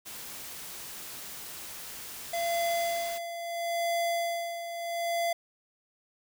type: noise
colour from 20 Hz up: white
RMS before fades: -42 dBFS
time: 0.05-3.19 s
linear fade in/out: 20 ms
type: tone with tremolo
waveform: square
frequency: 682 Hz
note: F5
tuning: 41 cents flat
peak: -27 dBFS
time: 2.33-5.33 s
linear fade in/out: 5 ms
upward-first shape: sine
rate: 0.75 Hz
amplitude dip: 65%
effects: none

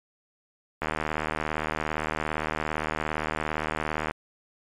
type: click train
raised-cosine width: 0.5 ms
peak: -12 dBFS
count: 256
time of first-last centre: 0.82-4.11 s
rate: 77.5 Hz
effects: MP3 96 kbps

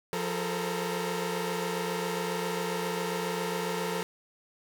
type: tone cluster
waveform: sawtooth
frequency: 176.1 / 424 / 451.4 / 521 / 945 Hz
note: F3 / G#4 / A4 / C5 / A#5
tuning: +15 / +36 / +44 / -7 / +23 cents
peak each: -31 / -33 / -30 / -37 / -36 dBFS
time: 0.13-4.03 s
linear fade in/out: 0 ms
effects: none

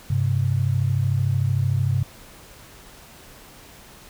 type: tone pair together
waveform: sine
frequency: 99.49 / 132.8 Hz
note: G2 / C3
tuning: +26 / +26 cents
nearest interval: perfect fourth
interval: 500 cents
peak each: -21 dBFS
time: 0.1-2.03 s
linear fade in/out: 5 ms
effects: pink hiss -46 dBFS RMS until 4.09 s

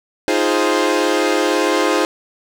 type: chord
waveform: sawtooth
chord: F minor seventh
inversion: third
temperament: equal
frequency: 311.1 / 349.2 / 415.3 / 523.3 Hz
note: Eb4 / F4 / Ab4 / C5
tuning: 0 / 0 / 0 / 0 cents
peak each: -16 dBFS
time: 0.28-2.05 s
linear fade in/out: 0 ms
effects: low-pass 8000 Hz 12 dB/octave + 7-bit

